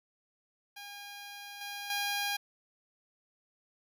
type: tone with level steps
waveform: 10% pulse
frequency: 812 Hz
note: G#5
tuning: 39 cents flat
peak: -36 / -31 / -23 dBFS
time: 0.76-2.37 s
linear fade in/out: 10 ms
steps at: 1.61 / 1.9 s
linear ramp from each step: 2 ms
effects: none